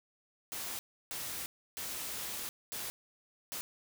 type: noise bursts at uneven times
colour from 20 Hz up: white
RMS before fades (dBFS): -40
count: 5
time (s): 0.52-0.79 / 1.11-1.46 / 1.77-2.49 / 2.72-2.9 / 3.52-3.61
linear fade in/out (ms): 0
effects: none